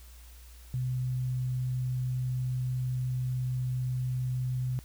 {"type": "tone", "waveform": "sine", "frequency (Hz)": 127, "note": "B2", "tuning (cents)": 49, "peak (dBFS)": -28, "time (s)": [0.74, 4.79], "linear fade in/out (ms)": 0, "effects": ["added 60 Hz sine -48 dBFS peak until 4.84 s", "white hiss -57 dBFS RMS until 4.84 s"]}